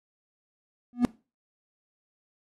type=tone with exponential growth; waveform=triangle; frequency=243.1 Hz; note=B3; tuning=27 cents flat; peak=-12 dBFS; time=0.93-1.05 s; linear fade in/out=0 ms; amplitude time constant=25 ms; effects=noise-tail reverb RT60 0.3 s tail -20 dB re dry + AAC 32 kbps